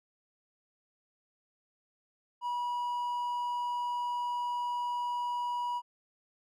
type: tone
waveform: triangle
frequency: 970 Hz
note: B5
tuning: 31 cents flat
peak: -29 dBFS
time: 2.41-5.82 s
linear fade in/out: 50 ms
effects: none